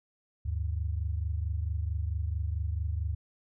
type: tone pair together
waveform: sine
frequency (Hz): 75.19 / 99.7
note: D2 / G2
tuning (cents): +41 / +30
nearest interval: perfect fourth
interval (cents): 489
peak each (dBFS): -30 / -34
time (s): 0.45-3.15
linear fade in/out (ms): 10
effects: none